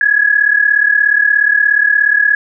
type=tone pair together; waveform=sine; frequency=1661.2 / 1698.1 Hz; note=G#6 / G#6; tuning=0 / +38 cents; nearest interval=unison; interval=38 cents; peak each=-11 dBFS; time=0.01-2.35 s; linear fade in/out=2 ms; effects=none